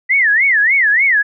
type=tone with vibrato; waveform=sine; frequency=1923 Hz; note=B6; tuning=47 cents flat; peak=-9 dBFS; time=0.09-1.23 s; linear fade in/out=20 ms; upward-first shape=sine; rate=3.4 Hz; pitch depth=260 cents each way; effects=none